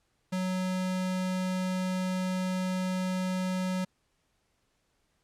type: tone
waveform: square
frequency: 185.1 Hz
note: F#3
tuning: 1 cent sharp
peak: -29 dBFS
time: 0.32-3.85 s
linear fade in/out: 10 ms
effects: pink hiss -74 dBFS RMS until 5.23 s + low-pass 10000 Hz 12 dB/octave